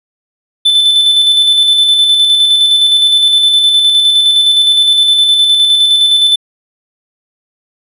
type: tone with tremolo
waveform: triangle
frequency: 3520 Hz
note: A7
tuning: in tune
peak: -3 dBFS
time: 0.65-6.36 s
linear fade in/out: 10 ms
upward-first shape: square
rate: 9.7 Hz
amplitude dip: 30%
effects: resampled to 32000 Hz